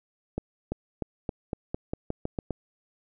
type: accelerating click train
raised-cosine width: 2 ms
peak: -16 dBFS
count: 11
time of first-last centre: 0.38-2.507 s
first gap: 340 ms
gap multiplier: 0.89
effects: none